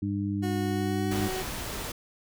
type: harmonic tone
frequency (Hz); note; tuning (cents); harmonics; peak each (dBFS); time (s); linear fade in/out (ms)
100.2; G2; +38; 1 / 2 / 3; -31 / -31 / -31; 0.02-1.28; 5
type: tone with pitch glide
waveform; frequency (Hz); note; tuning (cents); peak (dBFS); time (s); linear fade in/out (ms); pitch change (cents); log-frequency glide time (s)
30% pulse; 364.7 to 374.7; F#4 to F#4; -25 to +22; -29; 0.42-1.43; 20; +47; 0.54-1.08
type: noise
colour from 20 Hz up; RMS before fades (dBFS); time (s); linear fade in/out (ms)
pink; -35; 1.11-1.92; 5
effects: none